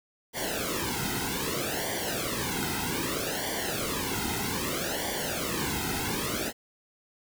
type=noise with flanger; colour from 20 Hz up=pink; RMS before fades=-31 dBFS; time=0.33-6.53 s; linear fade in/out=50 ms; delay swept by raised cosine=0.76 to 1.76 ms; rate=0.63 Hz; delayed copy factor=-0.9; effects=none